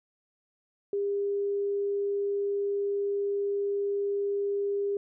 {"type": "tone", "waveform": "sine", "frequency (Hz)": 402.4, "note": "G4", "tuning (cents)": 45, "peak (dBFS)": -26, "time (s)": [0.93, 4.97], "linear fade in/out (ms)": 2, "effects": []}